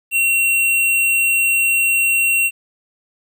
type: tone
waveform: square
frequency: 2734 Hz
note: F7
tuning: 37 cents flat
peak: -14 dBFS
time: 0.11-2.51 s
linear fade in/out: 50 ms
effects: 9-bit